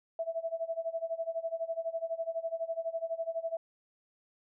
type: tone with tremolo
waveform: sine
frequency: 659.3 Hz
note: E5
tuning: in tune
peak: -29 dBFS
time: 0.19-3.57 s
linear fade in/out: 2 ms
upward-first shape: sine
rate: 12 Hz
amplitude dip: 90%
effects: none